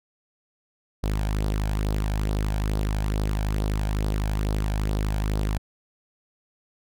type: tone with flanger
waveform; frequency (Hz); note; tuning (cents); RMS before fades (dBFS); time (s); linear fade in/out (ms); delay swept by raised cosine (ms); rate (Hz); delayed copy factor
sawtooth; 51.9; G#1; 0; -25; 1.03-5.58; 10; 0.2 to 1.3; 2.3; +0.5
effects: none